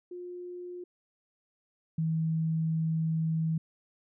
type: tone pair in turn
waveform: sine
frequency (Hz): 356.1 / 160.93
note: F4 / E3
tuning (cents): +34 / -41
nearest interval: octave + major second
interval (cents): 1375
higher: first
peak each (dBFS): -38 / -26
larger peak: second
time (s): 0.11-0.84 / 1.98-3.58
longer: second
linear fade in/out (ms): 5
effects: none